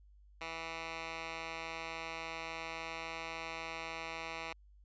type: tone with band-pass filter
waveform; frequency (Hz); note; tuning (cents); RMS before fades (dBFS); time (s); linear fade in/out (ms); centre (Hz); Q
10% pulse; 163.6; E3; -13; -43; 0.41-4.53; 2; 2200; 1.1
effects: added 50 Hz sine -58 dBFS peak until 4.84 s + resampled to 16000 Hz